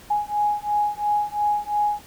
sine beating tone pair, 830.6 / 833.5 Hz, G#5 / G#5, 0 / +6 cents, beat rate 2.9 Hz, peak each -23 dBFS, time 0.1-2.01 s, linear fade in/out 10 ms, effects pink hiss -47 dBFS RMS until 2.06 s

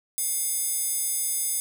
square tone with high-pass filter, 713 Hz, F5, 36 cents sharp, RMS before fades -27 dBFS, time 0.18-1.6 s, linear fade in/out 0 ms, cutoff 9300 Hz, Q 2.2, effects none

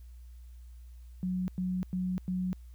sine tone bursts, 183.3 Hz, F#3, 16 cents flat, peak -29 dBFS, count 4, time 1.23-2.53 s, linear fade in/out 0 ms, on 250 ms, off 100 ms, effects added 60 Hz sine -46 dBFS peak until 2.74 s + white hiss -70 dBFS RMS until 2.74 s

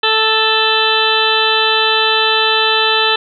harmonic tone, 440 Hz, A4, in tune, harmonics 1 / 2 / 3 / 4 / 6 / 7 / 8 / 9, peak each -19 / -19 / -19 / -19 / -19 / -19 / -19 / -19 dBFS, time 0.03-3.16 s, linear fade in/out 5 ms, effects none

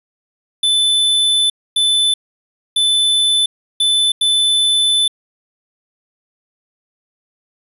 square tone bursts at uneven times, 3512 Hz, A7, 4 cents flat, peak -12 dBFS, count 5, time 0.63-1.5 / 1.76-2.14 / 2.76-3.46 / 3.8-4.12 / 4.21-5.08 s, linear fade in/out 5 ms, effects resampled to 32000 Hz + 8-bit

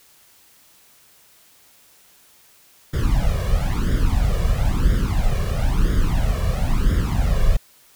brown noise with flanger, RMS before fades -18 dBFS, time 2.93-7.57 s, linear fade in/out 10 ms, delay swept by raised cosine 0.58 to 1.78 ms, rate 1 Hz, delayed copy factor +0.85, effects white hiss -53 dBFS RMS until 7.95 s

